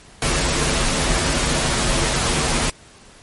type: noise with comb filter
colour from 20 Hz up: pink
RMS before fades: -19 dBFS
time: 0.22-2.7 s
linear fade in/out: 2 ms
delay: 10 ms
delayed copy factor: -0.6
effects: pink hiss -46 dBFS RMS until 3.22 s + MP3 48 kbps